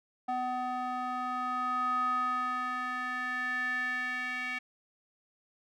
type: tone with band-pass filter sweep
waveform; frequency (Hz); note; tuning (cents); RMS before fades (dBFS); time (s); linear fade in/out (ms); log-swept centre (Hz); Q
square; 251; B3; +28; -33; 0.28-4.59; 10; 880 to 2100; 6.3
effects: none